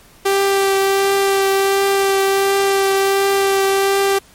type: tone with vibrato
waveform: sawtooth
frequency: 392 Hz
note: G4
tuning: in tune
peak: -9 dBFS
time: 0.25-4.19 s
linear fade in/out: 10 ms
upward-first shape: triangle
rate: 1.4 Hz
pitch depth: 13 cents each way
effects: pink hiss -47 dBFS RMS until 4.34 s + MP3 64 kbps